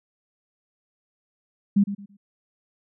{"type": "tone with echo", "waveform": "sine", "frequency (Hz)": 200.9, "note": "G3", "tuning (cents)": 43, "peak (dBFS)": -14, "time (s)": [1.76, 1.84], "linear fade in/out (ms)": 10, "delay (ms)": 110, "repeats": 3, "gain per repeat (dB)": -12, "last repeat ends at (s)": 2.17, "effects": []}